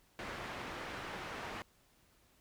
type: low-pass noise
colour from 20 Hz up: white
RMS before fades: -44 dBFS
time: 0.19-1.62 s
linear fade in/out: 0 ms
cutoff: 1800 Hz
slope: 12 dB/octave
effects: pink hiss -69 dBFS RMS until 2.4 s